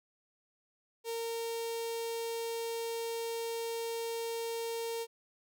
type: tone with notch filter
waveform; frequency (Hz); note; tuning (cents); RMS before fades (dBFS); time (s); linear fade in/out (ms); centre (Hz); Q
sawtooth; 460; A#4; -23; -37; 1.04-5.07; 50; 1500; 0.91
effects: none